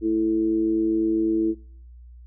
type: tone with amplitude modulation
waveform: sine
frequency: 330 Hz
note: E4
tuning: 2 cents sharp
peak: -16 dBFS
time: 0.01-1.55 s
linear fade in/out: 50 ms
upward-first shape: sine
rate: 108 Hz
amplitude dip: 65%
effects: noise-tail reverb RT60 0.6 s tail -26 dB re dry + added 60 Hz sine -42 dBFS peak until 2.26 s